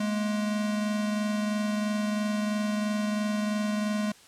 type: tone pair together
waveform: square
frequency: 210.1 / 233.1 Hz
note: G#3 / A#3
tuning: +20 / 0 cents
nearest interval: major second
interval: 180 cents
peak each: -27 / -38 dBFS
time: 0-4.12 s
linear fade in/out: 5 ms
effects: white hiss -54 dBFS RMS until 4.27 s + low-pass 9000 Hz 12 dB/octave